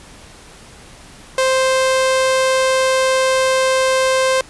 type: tone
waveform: sawtooth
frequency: 523.3 Hz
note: C5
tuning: in tune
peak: -9 dBFS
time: 1.38-4.41 s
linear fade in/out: 2 ms
effects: pink hiss -41 dBFS RMS until 4.49 s + resampled to 24000 Hz